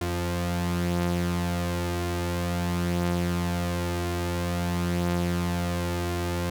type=tone pair together; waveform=sawtooth; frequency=87.55 / 174.61 Hz; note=F2 / F3; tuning=+5 / 0 cents; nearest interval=octave; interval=1195 cents; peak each=-24 dBFS; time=0.01-6.5 s; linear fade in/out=5 ms; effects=none